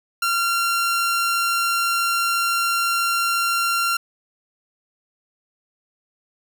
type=tone; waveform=sawtooth; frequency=1377 Hz; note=F6; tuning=25 cents flat; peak=-15 dBFS; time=0.22-3.97 s; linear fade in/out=5 ms; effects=none